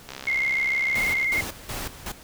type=click train; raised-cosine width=0.2 ms; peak=-18 dBFS; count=78; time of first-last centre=0.09-1.244 s; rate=66.7 Hz
type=tone with vibrato; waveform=sine; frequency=2126 Hz; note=C7; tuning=27 cents sharp; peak=-21 dBFS; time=0.27-1.41 s; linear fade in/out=5 ms; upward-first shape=triangle; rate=20 Hz; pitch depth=61 cents each way
type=noise with tremolo; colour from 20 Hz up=pink; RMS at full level=-32 dBFS; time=0.95-2.12 s; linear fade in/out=5 ms; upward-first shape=square; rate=2.7 Hz; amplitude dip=80%
effects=pink hiss -47 dBFS RMS until 2.23 s